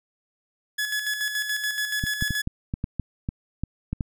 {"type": "tone with tremolo", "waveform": "sawtooth", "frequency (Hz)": 1700, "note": "G#6", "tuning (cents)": 40, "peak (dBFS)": -20, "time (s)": [0.78, 2.42], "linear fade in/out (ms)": 10, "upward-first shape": "square", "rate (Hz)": 7, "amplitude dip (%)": 50}
{"type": "clicks", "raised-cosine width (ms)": 5, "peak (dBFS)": -14, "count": 11, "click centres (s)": [2.039, 2.224, 2.307, 2.474, 2.739, 2.841, 2.997, 3.289, 3.636, 3.93, 4.008]}
{"effects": []}